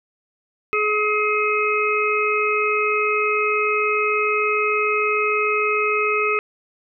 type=harmonic tone; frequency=423.3 Hz; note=G#4; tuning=33 cents sharp; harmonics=1 / 3 / 5 / 6; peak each=-22 / -22 / -27 / -22 dBFS; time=0.73-6.39 s; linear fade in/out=0 ms; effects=none